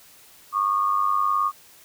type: tone pair together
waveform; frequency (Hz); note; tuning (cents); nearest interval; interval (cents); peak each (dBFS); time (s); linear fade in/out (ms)
sine; 1107.8 / 1207; C#6 / D6; -1 / +47; minor second; 148; -22; 0.52-1.52; 50
effects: white hiss -51 dBFS RMS until 1.84 s